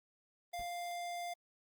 square tone, 698.5 Hz, F5, in tune, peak -40 dBFS, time 0.53-1.34 s, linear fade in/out 10 ms
brown noise with exponential decay, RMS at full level -45 dBFS, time 0.59-0.69 s, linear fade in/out 5 ms, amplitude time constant 20 ms
effects Opus 32 kbps

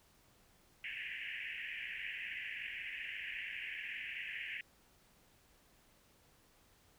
pink band-pass noise, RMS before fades -44 dBFS, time 0.84-4.61 s, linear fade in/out 2 ms, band 1700 to 2900 Hz, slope 96 dB/octave, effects pink hiss -68 dBFS RMS until 6.98 s

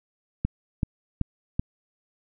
click train, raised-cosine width 5 ms, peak -11 dBFS, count 4, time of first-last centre 0.45-1.595 s, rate 2.62 Hz, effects none

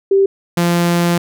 sine / sawtooth tone pair in turn, 391.2 / 172.56 Hz, G4 / F3, -4 / -20 cents, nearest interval octave + major second, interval 1416 cents, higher first, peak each -8 dBFS, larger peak neither, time 0.11-0.26 / 0.57-1.18 s, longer second, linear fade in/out 5 ms, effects none

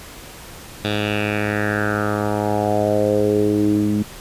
10% pulse tone with low-pass filter sweep, 104.5 Hz, G#2, 11 cents sharp, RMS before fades -19 dBFS, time 0.84-4.03 s, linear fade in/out 10 ms, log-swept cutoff 3600 to 240 Hz, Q 4, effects pink hiss -38 dBFS RMS until 4.2 s + resampled to 32000 Hz

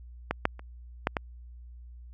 clicks, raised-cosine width 0.5 ms, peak -12 / -7 / -29 / -9 / -12 dBFS, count 5, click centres 0.31 / 0.454 / 0.594 / 1.071 / 1.168 s, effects added 60 Hz sine -44 dBFS peak until 2.13 s

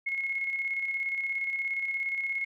sine tone with tremolo, 2170 Hz, C#7, 37 cents flat, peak -27 dBFS, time 0.06-2.45 s, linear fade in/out 10 ms, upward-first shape square, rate 17 Hz, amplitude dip 40%, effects none

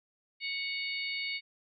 harmonic tone with a mistuned harmonic, 740 Hz, F#5, in tune, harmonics 3 / 4 / 5 / 6, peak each -35 / -42 / -42 / -40 dBFS, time 0.4-1.41 s, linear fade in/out 50 ms, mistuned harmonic 4, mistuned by -41 cents, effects none

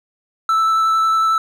triangle tone with vibrato, 1319 Hz, E6, 1 cent sharp, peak -11 dBFS, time 0.49-1.38 s, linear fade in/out 2 ms, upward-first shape sine, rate 11 Hz, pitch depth 9 cents each way, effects none

